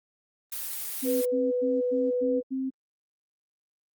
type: noise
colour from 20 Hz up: blue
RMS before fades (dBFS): -34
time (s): 0.52-1.25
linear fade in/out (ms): 2
type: tone bursts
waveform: sine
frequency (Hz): 263.9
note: C4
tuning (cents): +15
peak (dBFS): -27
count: 6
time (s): 1.02-2.705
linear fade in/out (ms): 20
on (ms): 200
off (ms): 97
type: tone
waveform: sine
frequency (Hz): 495.7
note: B4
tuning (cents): +6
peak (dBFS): -24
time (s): 1.04-2.43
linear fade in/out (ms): 50
effects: Opus 32 kbps